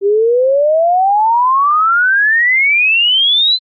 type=exponential sweep; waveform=sine; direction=up; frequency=390 to 4100 Hz; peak=-8 dBFS; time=0.01-3.59 s; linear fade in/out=50 ms; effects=Opus 32 kbps